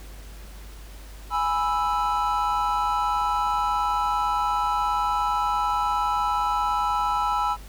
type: chord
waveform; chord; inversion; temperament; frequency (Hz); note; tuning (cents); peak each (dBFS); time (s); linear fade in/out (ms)
triangle; E major; first; equal; 830.6 / 987.8 / 1318.5; G#5 / B5 / E6; 0 / 0 / 0; -24; 1.3-7.57; 50
effects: added 50 Hz sine -39 dBFS peak until 7.68 s + pink hiss -48 dBFS RMS until 7.68 s